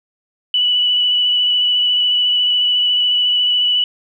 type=tone with vibrato; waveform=sine; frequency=2960 Hz; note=F#7; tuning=in tune; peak=-12 dBFS; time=0.54-3.84 s; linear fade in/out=2 ms; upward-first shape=square; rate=14 Hz; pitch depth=12 cents each way; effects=9-bit

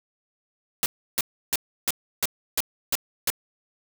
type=noise bursts; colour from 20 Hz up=white; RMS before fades=-23 dBFS; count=8; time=0.83-3.302 s; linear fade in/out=0 ms; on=29 ms; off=320 ms; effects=none

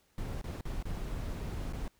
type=noise with dropouts; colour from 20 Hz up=brown; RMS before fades=-37 dBFS; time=0.18-1.88 s; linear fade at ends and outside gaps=1 ms; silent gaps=0.414-0.441 / 0.61-0.653 / 0.826-0.854 / 1.726-1.733 s; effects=pink hiss -70 dBFS RMS until 1.99 s

